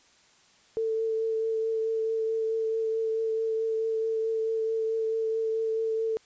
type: tone with vibrato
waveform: sine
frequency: 445.7 Hz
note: A4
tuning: 22 cents sharp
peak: -25 dBFS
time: 0.77-6.17 s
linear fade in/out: 0 ms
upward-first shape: triangle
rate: 4.6 Hz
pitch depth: 16 cents each way
effects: white hiss -60 dBFS RMS until 6.25 s + resampled to 16000 Hz